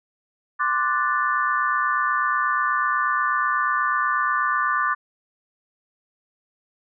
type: chord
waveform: sine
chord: D dominant seventh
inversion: third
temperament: equal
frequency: 1046.5 / 1174.7 / 1480 / 1760 Hz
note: C6 / D6 / F#6 / A6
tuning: 0 / 0 / 0 / 0 cents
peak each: -27 / -22 / -26 / -26 dBFS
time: 0.59-4.95 s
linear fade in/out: 20 ms
effects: none